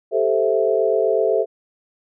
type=chord; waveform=sine; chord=A minor seventh; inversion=third; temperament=equal; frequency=392 / 440 / 523.3 / 659.3 Hz; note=G4 / A4 / C5 / E5; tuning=0 / 0 / 0 / 0 cents; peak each=-22 / -19 / -22 / -21 dBFS; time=0.11-1.46 s; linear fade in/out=50 ms; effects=none